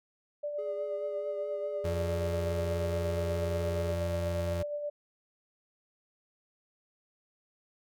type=tone with tremolo; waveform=sine; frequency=587.3 Hz; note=D5; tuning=in tune; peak=-31 dBFS; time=0.43-4.9 s; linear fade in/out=10 ms; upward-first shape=sine; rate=8.4 Hz; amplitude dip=40%
type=tone with vibrato; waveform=triangle; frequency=415.3 Hz; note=G#4; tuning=in tune; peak=-36 dBFS; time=0.58-3.93 s; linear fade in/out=10 ms; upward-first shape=triangle; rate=4.7 Hz; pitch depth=31 cents each way
type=tone; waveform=35% pulse; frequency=87.31 Hz; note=F2; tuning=in tune; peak=-30 dBFS; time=1.84-4.63 s; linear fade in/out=10 ms
effects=none